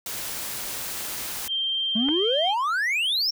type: noise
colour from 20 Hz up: white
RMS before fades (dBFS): -32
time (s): 0.06-1.48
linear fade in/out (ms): 2
type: tone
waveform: sine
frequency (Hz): 3159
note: G7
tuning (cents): +13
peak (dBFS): -23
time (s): 1.47-2.55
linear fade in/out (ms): 50
type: exponential sweep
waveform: triangle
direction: up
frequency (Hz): 208.9 to 5630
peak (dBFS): -20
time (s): 1.95-3.31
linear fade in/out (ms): 10
type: clicks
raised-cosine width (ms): 0.5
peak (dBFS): -19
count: 2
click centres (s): 2.086 / 2.09
effects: none